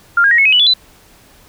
sine tone with pitch steps, 1396.9 / 1623.3 / 1886.3 / 2192 / 2547 / 2960 / 3440 / 3997 Hz, F6 / G#6 / A#6 / C#7 / D#7 / F#7 / A7 / B7, 0 / -40 / +20 / -20 / +40 / 0 / -40 / +20 cents, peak -7 dBFS, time 0.17-0.738 s, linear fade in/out 5 ms, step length 71 ms, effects pink hiss -46 dBFS RMS until 1.48 s

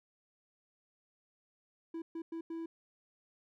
triangle tone bursts at uneven times, 329.6 Hz, E4, in tune, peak -36 dBFS, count 4, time 1.94-2.02 / 2.15-2.22 / 2.32-2.41 / 2.5-2.66 s, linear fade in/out 5 ms, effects none

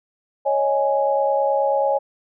sine chord, C# suspended second, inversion none, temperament just, 554.4 / 623.7 / 831.5 Hz, C#5 / D#5 / G#5, 0 / +4 / +2 cents, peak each -19 / -24 / -21 dBFS, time 0.45-1.99 s, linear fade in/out 20 ms, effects none

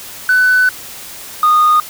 sine tone pair in turn, 1500 / 1231.3 Hz, F#6 / D#6, +23 / -18 cents, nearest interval minor third, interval 341 cents, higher first, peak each -6 / -5 dBFS, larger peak second, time 0.29-0.69 / 1.43-1.8 s, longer first, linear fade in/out 2 ms, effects tanh soft clip ceiling -5 dBFS + white hiss -31 dBFS RMS until 1.89 s

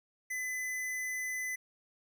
square tone, 2013 Hz, B6, 33 cents sharp, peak -35 dBFS, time 0.3-1.56 s, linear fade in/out 10 ms, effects none

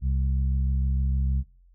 harmonic tone, 66.5 Hz, C2, 29 cents sharp, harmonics 1 / 2 / 3, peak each -22 / -30 / -38 dBFS, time 0.01-1.44 s, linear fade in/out 50 ms, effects noise-tail reverb RT60 0.4 s tail -25 dB re dry + added 44 Hz sine -53 dBFS peak until 1.74 s

